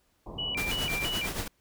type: low-pass noise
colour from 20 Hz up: pink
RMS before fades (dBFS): -41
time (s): 0.26-0.88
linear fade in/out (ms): 5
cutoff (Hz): 1100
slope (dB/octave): 96
type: tone with vibrato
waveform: sine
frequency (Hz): 2637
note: E7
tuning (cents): 0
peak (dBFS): -30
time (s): 0.38-1.27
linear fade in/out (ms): 10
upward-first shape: square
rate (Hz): 3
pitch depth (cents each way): 190
type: noise with tremolo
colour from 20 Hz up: pink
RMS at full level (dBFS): -31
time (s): 0.57-1.48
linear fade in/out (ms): 5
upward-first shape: triangle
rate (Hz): 8.8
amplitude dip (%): 70
effects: pink hiss -70 dBFS RMS until 1.6 s